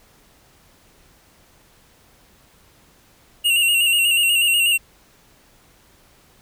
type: tone with vibrato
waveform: square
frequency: 2794 Hz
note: F7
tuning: in tune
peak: -15 dBFS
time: 3.44-4.78 s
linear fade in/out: 20 ms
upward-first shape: square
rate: 8.2 Hz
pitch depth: 40 cents each way
effects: pink hiss -54 dBFS RMS until 6.41 s